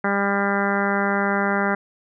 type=harmonic tone; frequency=199.7 Hz; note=G3; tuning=32 cents sharp; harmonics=1 / 2 / 3 / 4 / 5 / 6 / 7 / 8 / 9 / 10; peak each=-24 / -27 / -28 / -27 / -31 / -30 / -27 / -28 / -32 / -32 dBFS; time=0.04-1.75 s; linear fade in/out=5 ms; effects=none